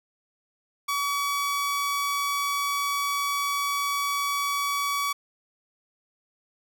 sawtooth tone, 1137 Hz, C#6, 44 cents sharp, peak -21 dBFS, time 0.88-5.13 s, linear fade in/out 10 ms, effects none

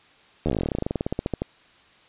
slowing click train, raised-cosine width 2 ms, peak -11 dBFS, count 27, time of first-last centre 0.46-1.419 s, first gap 12 ms, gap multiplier 1.08, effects white hiss -55 dBFS RMS until 2.08 s + resampled to 8000 Hz

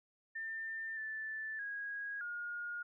sine tone with pitch steps, 1795 / 1757 / 1647 / 1428 Hz, A6 / A6 / G#6 / F6, +34 / -3 / -15 / +38 cents, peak -39 dBFS, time 0.35-2.83 s, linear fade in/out 10 ms, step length 620 ms, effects none

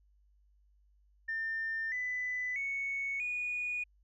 sine tone with pitch steps, 1800 / 1997.2 / 2216 / 2459 Hz, A6 / B6 / C#7 / D#7, +39 / +19 / -1 / -21 cents, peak -32 dBFS, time 1.28-3.84 s, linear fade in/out 10 ms, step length 640 ms, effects tanh soft clip ceiling -28 dBFS + added 50 Hz sine -64 dBFS peak until 4.03 s

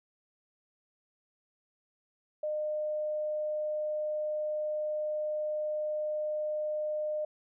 sine tone, 608 Hz, D#5, 40 cents flat, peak -30 dBFS, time 2.43-7.25 s, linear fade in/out 5 ms, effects none

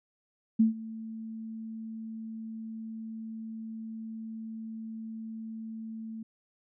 sine tone with ADSR envelope, 222.6 Hz, A3, 20 cents sharp, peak -17 dBFS, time 0.59-6.23 s, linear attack 12 ms, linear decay 130 ms, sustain -20 dB, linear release 5 ms, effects none

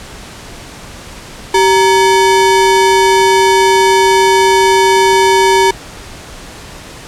square ring-modulated tone, 659.3 Hz, E5, in tune, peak -4 dBFS, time 1.54-5.71 s, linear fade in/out 5 ms, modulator 274 Hz, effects pink hiss -31 dBFS RMS until 7.07 s + low-pass 9000 Hz 12 dB/octave

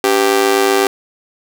sawtooth tone with amplitude modulation, 392 Hz, G4, in tune, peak -3 dBFS, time 0.04-0.87 s, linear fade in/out 2 ms, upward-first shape sine, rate 108 Hz, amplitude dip 85%, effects none

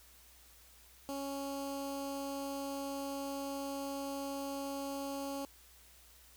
15% pulse tone with notch filter, 277.2 Hz, C#4, in tune, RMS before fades -40 dBFS, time 1.09-5.45 s, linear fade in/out 0 ms, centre 1900 Hz, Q 0.67, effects added 60 Hz sine -64 dBFS peak until 6.36 s + white hiss -61 dBFS RMS until 6.36 s

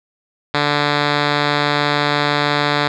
5% pulse tone with low-pass filter, 146.2 Hz, D3, 7 cents flat, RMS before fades -17 dBFS, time 0.54-2.88 s, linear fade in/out 5 ms, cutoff 3500 Hz, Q 2.7, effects none

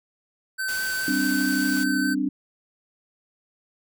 square tone with vibrato, 1532 Hz, G6, 40 cents flat, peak -26 dBFS, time 0.58-2.15 s, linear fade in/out 20 ms, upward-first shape sine, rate 4.8 Hz, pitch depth 9 cents each way
white noise, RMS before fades -35 dBFS, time 0.68-1.84 s, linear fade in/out 5 ms
sine chord, G suspended fourth, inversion none, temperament just, 196 / 261.3 / 294 Hz, G3 / C4 / D4, 0 / -2 / +2 cents, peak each -30 / -25 / -25 dBFS, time 1.08-2.29 s, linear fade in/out 2 ms
effects none

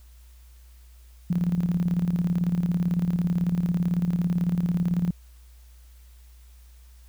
sine tone with tremolo, 174.61 Hz, F3, in tune, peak -19 dBFS, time 1.3-5.11 s, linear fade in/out 5 ms, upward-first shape square, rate 18 Hz, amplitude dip 60%, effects added 60 Hz sine -47 dBFS peak until 7.08 s + white hiss -61 dBFS RMS until 7.08 s

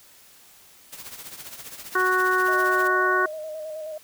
white noise with tremolo, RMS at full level -37 dBFS, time 0.92-2.88 s, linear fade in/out 10 ms, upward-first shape triangle, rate 15 Hz, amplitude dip 75%
harmonic tone, 370 Hz, F#4, in tune, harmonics 1 / 2 / 3 / 4 / 5, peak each -25 / -34 / -23 / -22 / -30 dBFS, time 1.95-3.26 s, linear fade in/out 5 ms
sine tone with vibrato, 623 Hz, D#5, 2 cents sharp, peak -31 dBFS, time 2.48-3.98 s, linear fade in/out 5 ms, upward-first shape square, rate 9.4 Hz, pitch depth 29 cents each way
effects white hiss -52 dBFS RMS until 4.03 s

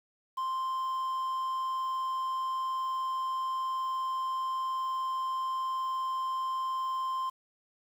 triangle tone with quantisation, 1046.5 Hz, C6, in tune, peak -28 dBFS, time 0.37-7.3 s, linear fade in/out 10 ms, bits 9, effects none

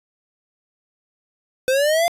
square linear sweep, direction up, 507 to 698.5 Hz, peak -16 dBFS, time 1.68-2.08 s, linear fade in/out 0 ms, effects resampled to 32000 Hz

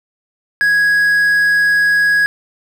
triangle tone with quantisation, 1661.2 Hz, G#6, in tune, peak -8 dBFS, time 0.61-2.26 s, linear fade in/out 0 ms, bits 6, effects none

